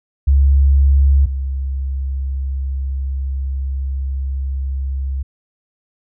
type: tone pair in turn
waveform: sine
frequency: 68.9 / 67.25 Hz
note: C#2 / C2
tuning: -10 / +48 cents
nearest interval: unison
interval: 42 cents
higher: first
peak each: -8 / -18 dBFS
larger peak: first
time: 0.27-1.26 / 1.26-5.23 s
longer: second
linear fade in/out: 10 ms
effects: none